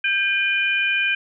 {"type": "tone cluster", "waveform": "sine", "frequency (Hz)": [1581, 2429, 3031], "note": ["G6", "D#7", "F#7"], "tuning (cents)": [14, -42, 41], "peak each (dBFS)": [-22, -20, -28], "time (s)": [0.04, 1.15], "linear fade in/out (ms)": 5, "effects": []}